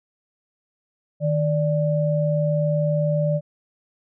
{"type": "tone pair together", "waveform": "sine", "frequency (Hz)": [154.6, 586.7], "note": ["D#3", "D5"], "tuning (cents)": [-11, -2], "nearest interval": "octave + major seventh", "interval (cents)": 2309, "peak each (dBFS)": [-20, -22], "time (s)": [1.2, 3.41], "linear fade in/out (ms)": 50, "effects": []}